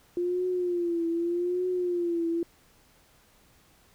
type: tone with vibrato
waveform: sine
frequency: 349.1 Hz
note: F4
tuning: 1 cent flat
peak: -25 dBFS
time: 0.17-2.43 s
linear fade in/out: 2 ms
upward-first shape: triangle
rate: 0.83 Hz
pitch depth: 87 cents each way
effects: pink hiss -61 dBFS RMS until 3.94 s